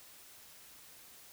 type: silence
effects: white hiss -56 dBFS RMS until 1.32 s